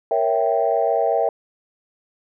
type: chord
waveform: sine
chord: A# diminished seventh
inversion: none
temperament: equal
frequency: 466.2 / 554.4 / 659.3 / 784 Hz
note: A#4 / C#5 / E5 / G5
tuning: 0 / 0 / 0 / 0 cents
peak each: -22 / -23 / -20 / -22 dBFS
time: 0.11-1.29 s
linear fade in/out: 2 ms
effects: tanh soft clip ceiling -6 dBFS